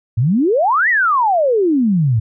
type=exponential two-way sweep; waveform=sine; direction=up then down; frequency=103.83 to 2020 to 103.83 Hz; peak=-11 dBFS; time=0.17-2.2 s; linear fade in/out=10 ms; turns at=0.89 s; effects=none